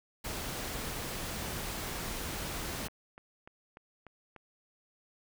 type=noise; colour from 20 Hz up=pink; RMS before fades=-38 dBFS; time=0.24-2.88 s; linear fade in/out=10 ms
type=click train; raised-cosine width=0.5 ms; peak=-34 dBFS; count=10; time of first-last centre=1.7-4.363 s; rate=3.38 Hz
effects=none